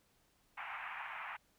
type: band-pass noise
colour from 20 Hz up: pink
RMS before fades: -45 dBFS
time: 0.57-1.37 s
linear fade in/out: 10 ms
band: 790 to 2600 Hz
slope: 48 dB/octave
effects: pink hiss -73 dBFS RMS until 1.58 s